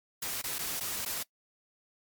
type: noise with dropouts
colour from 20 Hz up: white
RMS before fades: -35 dBFS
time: 0.22-1.23 s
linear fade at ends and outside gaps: 5 ms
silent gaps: 0.417-0.439 / 0.585-0.589 / 0.799-0.807 / 1.051-1.059 s
effects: noise-tail reverb RT60 0.1 s tail -21 dB re dry + MP3 96 kbps